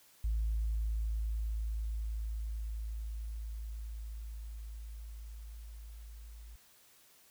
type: tone with level ramp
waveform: sine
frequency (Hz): 54.6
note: A1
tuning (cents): -13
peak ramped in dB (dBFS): -28 to -47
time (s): 0.24-6.56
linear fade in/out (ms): 5
effects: tanh soft clip ceiling -26 dBFS + white hiss -63 dBFS RMS until 7.3 s